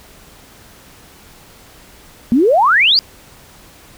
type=exponential sweep; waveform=sine; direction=up; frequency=221.9 to 4978 Hz; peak=-8 dBFS; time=2.32-2.99 s; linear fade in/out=0 ms; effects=pink hiss -43 dBFS RMS until 3.97 s